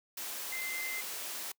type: tone in noise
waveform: sine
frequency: 2075 Hz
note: C7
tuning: 15 cents flat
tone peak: -37 dBFS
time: 0.52-1.01 s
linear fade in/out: 5 ms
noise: white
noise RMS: -40 dBFS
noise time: 0.17-1.52 s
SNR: 0 dB
effects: noise-tail reverb RT60 0.1 s tail -25 dB re dry + high-pass 300 Hz 12 dB/octave